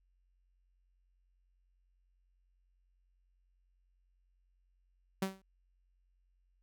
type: tone with exponential decay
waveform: sawtooth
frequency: 191.7 Hz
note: G3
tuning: 38 cents flat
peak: -25 dBFS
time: 5.22-5.42 s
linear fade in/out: 5 ms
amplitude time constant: 43 ms
effects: added 45 Hz sine -70 dBFS peak until 6.62 s